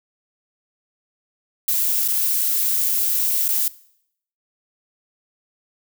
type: noise with dropouts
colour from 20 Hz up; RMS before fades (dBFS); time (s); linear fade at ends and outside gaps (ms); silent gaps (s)
violet; -20; 1.68-3.68; 2; 2.079-2.084 / 3.481-3.488
effects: noise-tail reverb RT60 0.7 s tail -20 dB re dry